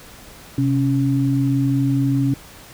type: tone pair together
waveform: sine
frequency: 130.69 / 277.2 Hz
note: C3 / C#4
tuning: -2 / 0 cents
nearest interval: octave + minor second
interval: 1302 cents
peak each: -18 dBFS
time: 0.58-2.34 s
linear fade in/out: 2 ms
effects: pink hiss -42 dBFS RMS until 2.73 s